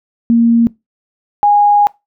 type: tone pair in turn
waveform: sine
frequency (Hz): 232.5 / 823.1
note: A#3 / G#5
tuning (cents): -4 / -16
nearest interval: octave + minor seventh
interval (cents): 2188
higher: second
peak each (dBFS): -6 / -6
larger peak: neither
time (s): 0.3-0.67 / 1.43-1.87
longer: second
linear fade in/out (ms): 0
effects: noise-tail reverb RT60 0.2 s tail -22 dB re dry